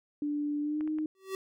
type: tone with pitch glide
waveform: sine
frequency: 293.7 to 309 Hz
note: D4 to D#4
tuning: 0 to -12 cents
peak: -29 dBFS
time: 0.22-1.06 s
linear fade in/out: 2 ms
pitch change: +88 cents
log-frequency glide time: 0.61-0.87 s
type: clicks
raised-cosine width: 0.5 ms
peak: -32 / -35 / -34 dBFS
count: 3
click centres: 0.809 / 0.876 / 0.986 s
type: tone with exponential growth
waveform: square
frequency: 383.2 Hz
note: G4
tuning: 39 cents flat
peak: -31 dBFS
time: 1.15-1.35 s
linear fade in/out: 1 ms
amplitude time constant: 42 ms
effects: none